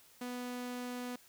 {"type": "tone", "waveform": "sawtooth", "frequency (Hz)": 246.9, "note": "B3", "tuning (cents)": 0, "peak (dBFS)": -35, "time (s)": [0.21, 1.16], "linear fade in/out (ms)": 5, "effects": ["white hiss -62 dBFS RMS until 1.28 s"]}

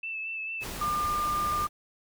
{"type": "tone with vibrato", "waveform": "sine", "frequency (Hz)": 2637, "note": "E7", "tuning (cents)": 0, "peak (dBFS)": -32, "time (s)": [0.03, 0.64], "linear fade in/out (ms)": 5, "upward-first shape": "sine", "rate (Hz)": 4.5, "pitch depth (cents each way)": 24}
{"type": "noise", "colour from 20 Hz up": "pink", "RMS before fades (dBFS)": -37, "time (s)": [0.6, 1.69], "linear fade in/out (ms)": 50}
{"type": "tone", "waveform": "sine", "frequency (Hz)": 1200, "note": "D6", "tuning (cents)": 37, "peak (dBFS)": -26, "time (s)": [0.81, 1.67], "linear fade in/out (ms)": 5}
{"effects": []}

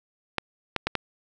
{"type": "clicks", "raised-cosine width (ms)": 0.3, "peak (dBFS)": -8, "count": 4, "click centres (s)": [0.383, 0.763, 0.87, 0.953], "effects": []}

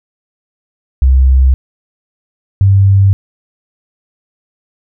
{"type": "tone pair in turn", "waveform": "sine", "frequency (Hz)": [65.41, 98], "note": ["C2", "G2"], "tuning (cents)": [0, 0], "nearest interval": "perfect fifth", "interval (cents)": 700, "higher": "second", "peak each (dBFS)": -4, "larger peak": "neither", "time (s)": [[1.02, 1.54], [2.61, 3.13]], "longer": "neither", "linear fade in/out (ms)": 0, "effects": []}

